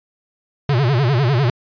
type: tone with vibrato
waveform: square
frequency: 130.2 Hz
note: C3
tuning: 8 cents flat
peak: -14 dBFS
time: 0.69-1.5 s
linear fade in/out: 2 ms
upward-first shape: sine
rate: 10 Hz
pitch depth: 210 cents each way
effects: resampled to 11025 Hz